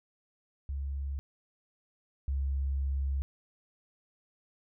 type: tone pair in turn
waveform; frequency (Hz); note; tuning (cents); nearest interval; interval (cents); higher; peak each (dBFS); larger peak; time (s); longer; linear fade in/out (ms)
sine; 69.3 / 68.35; C#2 / C#2; 0 / -24; unison; 24; first; -32 / -28; second; 0.69-1.19 / 2.28-3.22; second; 0
effects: none